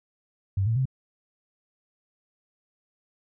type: tone with pitch steps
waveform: sine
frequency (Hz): 97.3 / 113.07 / 131.39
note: G2 / A2 / C3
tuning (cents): -12 / +48 / +8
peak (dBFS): -21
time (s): 0.57-0.855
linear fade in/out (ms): 5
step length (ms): 95
effects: none